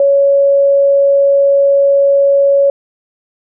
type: tone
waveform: sine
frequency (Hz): 558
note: C#5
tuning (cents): +11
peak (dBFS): -6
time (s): 0-2.7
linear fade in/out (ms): 2
effects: none